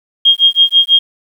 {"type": "tone with tremolo", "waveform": "sine", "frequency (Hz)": 3236, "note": "G#7", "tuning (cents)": -46, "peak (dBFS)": -3, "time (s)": [0.25, 0.99], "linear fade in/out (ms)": 5, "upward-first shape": "sine", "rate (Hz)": 6.1, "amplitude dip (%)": 100, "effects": ["7-bit"]}